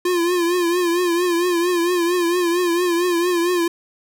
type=tone with vibrato; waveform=square; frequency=349.2 Hz; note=F4; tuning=in tune; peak=-17 dBFS; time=0.05-3.68 s; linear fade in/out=5 ms; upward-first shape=triangle; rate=4.4 Hz; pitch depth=80 cents each way; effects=none